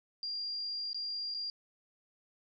sine tone with dropouts, 4784 Hz, D8, 31 cents sharp, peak -35 dBFS, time 0.23-1.5 s, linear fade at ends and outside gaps 1 ms, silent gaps 0.931-0.945 / 1.341-1.346 s, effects none

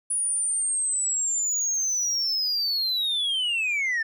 sine linear sweep, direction down, 9800 to 1760 Hz, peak -20 dBFS, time 0.1-4.03 s, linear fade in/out 10 ms, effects tanh soft clip ceiling -22 dBFS

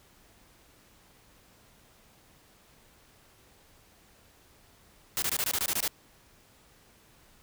white noise bursts, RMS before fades -29 dBFS, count 10, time 5.17-5.878 s, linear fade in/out 0 ms, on 51 ms, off 22 ms, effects pink hiss -60 dBFS RMS until 7.42 s

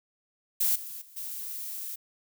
violet noise with level steps, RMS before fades -25 / -40 / -53 / -37 dBFS, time 0.6-1.96 s, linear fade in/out 10 ms, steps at 0.75 / 1.01 / 1.16 s, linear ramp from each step 10 ms, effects none

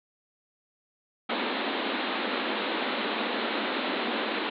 pink band-pass noise, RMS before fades -30 dBFS, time 1.29-4.5 s, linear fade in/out 10 ms, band 210 to 4100 Hz, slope 96 dB/octave, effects none

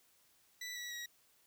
20% pulse tone with pitch steps, 1975.5 / 1942.7 / 1910.4 Hz, B6 / B6 / A#6, 0 / -29 / +42 cents, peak -37 dBFS, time 0.61-1.06 s, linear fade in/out 5 ms, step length 150 ms, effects white hiss -70 dBFS RMS until 1.46 s

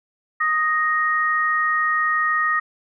sine tone pair together, 1246 / 1866.9 Hz, D#6 / A#6, +2 / +2 cents, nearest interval perfect fifth, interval 700 cents, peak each -20 dBFS, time 0.4-2.6 s, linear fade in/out 10 ms, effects none

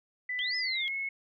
sine tone with pitch glide, 1993 to 2186 Hz, B6 to C#7, +15 to -25 cents, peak -31 dBFS, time 0.29-1.09 s, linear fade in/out 5 ms, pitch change +160 cents, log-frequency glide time 0.57-0.94 s
sine exponential two-way sweep, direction up then down, 3049 to 5240 to 3256 Hz, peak -32 dBFS, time 0.39-0.88 s, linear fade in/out 0 ms, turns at 0.56 s
effects none

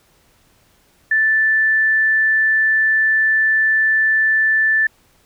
sine tone, 1760 Hz, A6, in tune, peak -12 dBFS, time 1.11-4.87 s, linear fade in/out 5 ms, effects pink hiss -56 dBFS RMS until 5.25 s

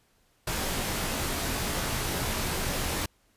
pink noise with comb filter, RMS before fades -30 dBFS, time 0.47-3.06 s, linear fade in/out 5 ms, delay 20 ms, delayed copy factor -0.7, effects pink hiss -67 dBFS RMS until 3.36 s + resampled to 32000 Hz

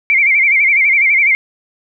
sine tone with vibrato, 2217 Hz, C#7, in tune, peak -8 dBFS, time 0.1-1.35 s, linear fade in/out 0 ms, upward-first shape sine, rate 12 Hz, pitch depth 110 cents each way, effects none

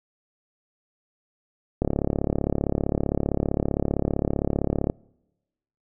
click train, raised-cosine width 2 ms, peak -9 dBFS, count 110, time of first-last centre 1.82-4.899 s, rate 35.4 Hz, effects noise-tail reverb RT60 1.0 s tail -26 dB re dry

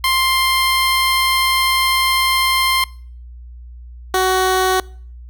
15% pulse tone pair in turn, 1052 / 374 Hz, C6 / F#4, +9 / +19 cents, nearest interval octave + tritone, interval 1790 cents, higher first, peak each -7 dBFS, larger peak neither, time 0.04-2.84 / 4.14-4.8 s, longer first, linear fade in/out 2 ms, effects noise-tail reverb RT60 0.5 s tail -24 dB re dry + added 60 Hz sine -33 dBFS peak until 5.29 s

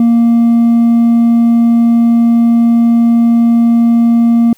sine tone with hard clipping, 233.1 Hz, A#3, in tune, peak -6 dBFS, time 0-4.53 s, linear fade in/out 2 ms, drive 2 dB, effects white hiss -49 dBFS RMS until 4.57 s

